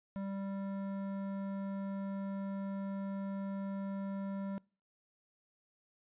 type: tone with hard clipping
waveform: sine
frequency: 196 Hz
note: G3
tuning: in tune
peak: -39 dBFS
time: 0.16-4.58 s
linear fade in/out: 0 ms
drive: 13 dB
effects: noise-tail reverb RT60 0.4 s tail -26 dB re dry + resampled to 8000 Hz